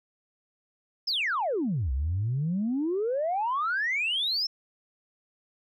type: exponential two-way sweep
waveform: sine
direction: down then up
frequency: 5420 to 61.9 to 5420 Hz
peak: -24 dBFS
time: 1.07-4.47 s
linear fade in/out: 10 ms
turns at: 1.92 s
effects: tanh soft clip ceiling -21 dBFS